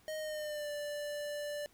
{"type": "tone with pitch glide", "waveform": "square", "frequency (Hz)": [622.3, 587.4], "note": ["D#5", "D5"], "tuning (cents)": [0, 0], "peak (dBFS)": -38, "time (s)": [0.08, 1.66], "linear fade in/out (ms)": 0, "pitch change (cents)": -100, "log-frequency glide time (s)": [0.18, 0.7], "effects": ["pink hiss -66 dBFS RMS until 1.73 s"]}